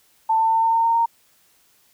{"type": "tone with pitch steps", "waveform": "sine", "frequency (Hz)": [890, 895.7, 901.4, 907.1, 912.9, 918.7, 924.6], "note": ["A5", "A5", "A5", "A#5", "A#5", "A#5", "A#5"], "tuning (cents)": [20, 31, 42, -47, -36, -25, -14], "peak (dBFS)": -15, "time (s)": [0.29, 1.06], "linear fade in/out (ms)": 10, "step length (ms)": 110, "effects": ["white hiss -59 dBFS RMS until 1.93 s"]}